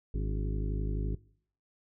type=harmonic tone with a mistuned harmonic; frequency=51.8 Hz; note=G#1; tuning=4 cents flat; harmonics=1 / 2 / 3 / 4 / 5 / 6 / 7 / 8; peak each=-30 / -38 / -39 / -46 / -44 / -49 / -46 / -47 dBFS; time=0.14-1.15 s; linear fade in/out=5 ms; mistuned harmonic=5; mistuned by=+88 cents; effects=noise-tail reverb RT60 0.6 s tail -22 dB re dry